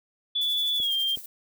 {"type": "tone with pitch glide", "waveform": "sine", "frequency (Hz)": [3452, 3184], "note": ["A7", "G7"], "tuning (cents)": [-34, 26], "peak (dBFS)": -23, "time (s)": [0.35, 1.16], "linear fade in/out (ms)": 10, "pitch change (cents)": -140, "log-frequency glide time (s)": [0.77, 0.93]}
{"type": "noise with tremolo", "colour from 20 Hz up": "violet", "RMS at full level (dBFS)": -38, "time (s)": [0.41, 1.26], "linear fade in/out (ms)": 5, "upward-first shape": "sine", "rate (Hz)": 12, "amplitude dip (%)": 60}
{"type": "clicks", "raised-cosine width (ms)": 2, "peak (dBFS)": -31, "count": 2, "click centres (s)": [0.801, 1.173]}
{"effects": []}